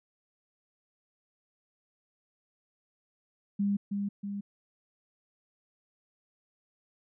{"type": "tone with echo", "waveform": "sine", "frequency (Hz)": 201.3, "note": "G3", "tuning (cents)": 46, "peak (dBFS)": -25, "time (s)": [3.59, 3.77], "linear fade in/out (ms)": 10, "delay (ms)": 320, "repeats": 2, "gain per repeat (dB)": -4, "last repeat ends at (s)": 4.41, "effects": []}